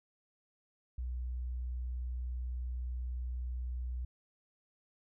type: tone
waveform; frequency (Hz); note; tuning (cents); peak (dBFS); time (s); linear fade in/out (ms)
sine; 61.74; B1; 0; -35; 0.98-4.05; 5
effects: none